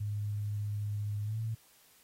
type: tone with pitch glide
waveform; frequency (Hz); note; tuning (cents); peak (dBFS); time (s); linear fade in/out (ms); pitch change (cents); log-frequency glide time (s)
sine; 103.83 to 111.93; G#2 to A2; 0 to +30; -32; 0-1.55; 10; +130; 1.23-1.38
effects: white hiss -63 dBFS RMS until 2.03 s + AAC 48 kbps